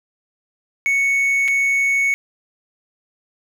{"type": "tone with dropouts", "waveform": "triangle", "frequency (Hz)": 2217, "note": "C#7", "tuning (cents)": 0, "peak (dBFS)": -13, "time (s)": [0.86, 2.14], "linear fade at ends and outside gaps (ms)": 0, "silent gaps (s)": [1.479, 1.483], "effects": []}